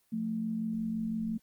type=tone pair together; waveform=sine; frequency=176.6 / 222.5 Hz; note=F3 / A3; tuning=+20 / +20 cents; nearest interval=major third; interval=400 cents; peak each=-39 / -31 dBFS; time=0.12-1.38 s; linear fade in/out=10 ms; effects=white hiss -71 dBFS RMS until 1.42 s + Opus 24 kbps